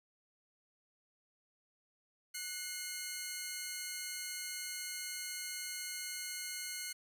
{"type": "tone pair together", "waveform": "10% pulse", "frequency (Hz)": [1480, 2134], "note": ["F#6", "C7"], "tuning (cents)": [0, 34], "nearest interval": "tritone", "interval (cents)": 634, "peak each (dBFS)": [-38, -32], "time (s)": [2.34, 6.93], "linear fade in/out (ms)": 10, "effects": []}